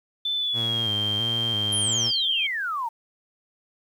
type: tone with pitch glide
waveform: sine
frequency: 3520 to 3172 Hz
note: A7 to G7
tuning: 0 to +20 cents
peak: -23 dBFS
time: 0.25-2.47 s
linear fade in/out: 5 ms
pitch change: -180 cents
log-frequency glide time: 0.36-0.92 s
type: tone with vibrato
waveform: sawtooth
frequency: 109.7 Hz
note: A2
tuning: 5 cents flat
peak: -26 dBFS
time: 0.53-2.12 s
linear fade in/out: 50 ms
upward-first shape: square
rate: 1.5 Hz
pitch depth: 82 cents each way
type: exponential sweep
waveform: sine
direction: down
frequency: 11350 to 883 Hz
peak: -25 dBFS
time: 1.72-2.89 s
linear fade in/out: 10 ms
effects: 9-bit